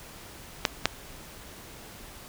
clicks, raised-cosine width 0.2 ms, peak -3 dBFS, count 2, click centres 0.652 / 0.856 s, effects pink hiss -46 dBFS RMS until 2.28 s

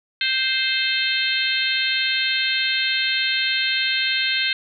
harmonic tone, 523.3 Hz, C5, in tune, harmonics 3 / 4 / 5 / 6 / 7 / 8, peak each -26 / -26 / -26 / -26 / -26 / -26 dBFS, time 0.21-4.53 s, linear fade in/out 2 ms, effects none

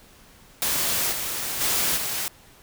white noise with level steps, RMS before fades -24 / -29 / -23 / -28 dBFS, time 0.62-2.28 s, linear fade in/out 0 ms, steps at 1.11 / 1.6 / 1.96 s, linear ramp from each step 20 ms, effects pink hiss -52 dBFS RMS until 2.62 s

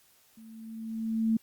sine tone with level ramp, 223.4 Hz, A3, 27 cents sharp, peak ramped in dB -48 to -21 dBFS, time 0.37-1.37 s, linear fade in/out 5 ms, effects white hiss -63 dBFS RMS until 1.42 s + Opus 48 kbps

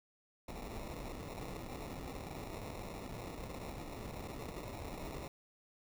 pink noise with sample-and-hold, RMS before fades -45 dBFS, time 0.48-5.28 s, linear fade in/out 5 ms, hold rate 1575 Hz, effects none

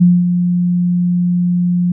sine tone with ADSR envelope, 176.9 Hz, F3, 23 cents sharp, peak -4 dBFS, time 0-1.92 s, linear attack 19 ms, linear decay 220 ms, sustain -7 dB, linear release 4 ms, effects none

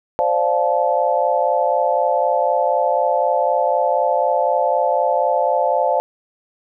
sine chord, D minor seventh, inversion third, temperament equal with one note detuned, 523.3 / 587.3 / 698.5 / 868.9 Hz, C5 / D5 / F5 / A5, 0 / 0 / 0 / -22 cents, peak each -20 dBFS, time 0.19-6 s, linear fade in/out 0 ms, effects none

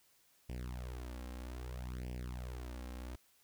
sawtooth tone with flanger, 61.9 Hz, B1, 5 cents sharp, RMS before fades -44 dBFS, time 0.49-3.16 s, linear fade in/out 5 ms, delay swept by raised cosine 0.37 to 3.77 ms, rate 0.62 Hz, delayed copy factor +0.95, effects white hiss -70 dBFS RMS until 3.43 s

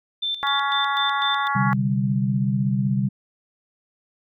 sine tone with tremolo, 3553 Hz, A7, 16 cents sharp, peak -22 dBFS, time 0.22-1.48 s, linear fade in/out 10 ms, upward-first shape square, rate 4 Hz, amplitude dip 70%
harmonic tone, 280.1 Hz, C#4, 18 cents sharp, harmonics 3 / 4 / 5 / 6 / 7, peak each -26 / -24 / -28 / -30 / -32 dBFS, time 0.43-1.73 s, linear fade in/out 0 ms
sine chord, C suspended second, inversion none, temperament equal, 130.81 / 146.83 / 196 Hz, C3 / D3 / G3, 0 / 0 / 0 cents, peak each -22 / -27 / -22 dBFS, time 1.55-3.09 s, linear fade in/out 10 ms
effects none

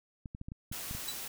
clicks, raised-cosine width 5 ms, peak -29 dBFS, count 8, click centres 0.258 / 0.349 / 0.414 / 0.485 / 0.519 / 0.716 / 0.911 / 0.95 s
white noise, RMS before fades -41 dBFS, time 0.72-1.28 s, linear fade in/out 5 ms
35% pulse tone with exponential decay, 3951 Hz, B7, in tune, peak -30 dBFS, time 1.08-1.19 s, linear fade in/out 5 ms, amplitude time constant 23 ms
effects none

